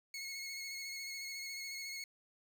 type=tone with vibrato; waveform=20% pulse; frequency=2181 Hz; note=C#7; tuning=29 cents flat; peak=-37 dBFS; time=0.14-2.04 s; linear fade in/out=2 ms; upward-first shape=square; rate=14 Hz; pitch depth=19 cents each way; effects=none